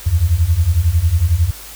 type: beating tone pair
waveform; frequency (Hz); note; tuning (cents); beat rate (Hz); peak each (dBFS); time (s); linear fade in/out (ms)
sine; 77.78 / 88.78; D#2 / F2; 0 / +29; 11; -15 / -13; 0.06-1.51; 10
effects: added 50 Hz sine -40 dBFS peak until 1.75 s + white hiss -35 dBFS RMS until 1.75 s